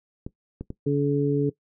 clicks, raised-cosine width 3 ms, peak -20 dBFS, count 3, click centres 0.265 / 0.61 / 0.704 s
harmonic tone, 142.8 Hz, D3, 48 cents flat, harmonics 1 / 2 / 3, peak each -24 / -24 / -24 dBFS, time 0.86-1.5 s, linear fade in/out 10 ms
effects noise-tail reverb RT60 0.1 s tail -18 dB re dry

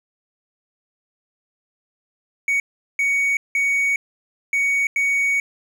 triangle tone bursts at uneven times, 2238 Hz, C#7, 16 cents sharp, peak -15 dBFS, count 5, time 2.48-2.6 / 2.99-3.37 / 3.55-3.96 / 4.53-4.87 / 4.96-5.4 s, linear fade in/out 2 ms, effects none

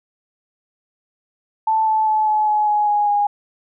sine tone with pitch steps, 880 / 871.4 / 862.9 / 854.5 / 846.1 / 837.8 / 829.7 / 821.5 Hz, A5 / A5 / A5 / G#5 / G#5 / G#5 / G#5 / G#5, 0 / -17 / -34 / +49 / +32 / +15 / -2 / -19 cents, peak -14 dBFS, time 1.67-3.27 s, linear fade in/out 5 ms, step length 200 ms, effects none

